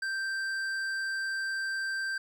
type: tone with hard clipping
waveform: sine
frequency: 1568 Hz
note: G6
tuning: in tune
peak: -32 dBFS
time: 0.02-2.18 s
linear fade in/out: 5 ms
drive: 9 dB
effects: none